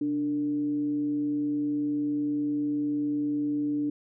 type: tone with frequency modulation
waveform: sine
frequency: 293.7 Hz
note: D4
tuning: in tune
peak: -25 dBFS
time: 0.01-3.9 s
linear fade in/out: 5 ms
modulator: 161 Hz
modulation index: 0.22
effects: none